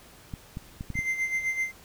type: clicks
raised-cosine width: 5 ms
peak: -22 dBFS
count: 6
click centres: 0.338 / 0.571 / 0.809 / 0.903 / 0.955 / 0.99 s
type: tone with tremolo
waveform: triangle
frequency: 2082 Hz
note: C7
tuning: 9 cents flat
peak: -22 dBFS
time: 0.94-1.72 s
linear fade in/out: 50 ms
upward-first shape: sine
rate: 7.8 Hz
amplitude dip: 65%
effects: pink hiss -52 dBFS RMS until 1.84 s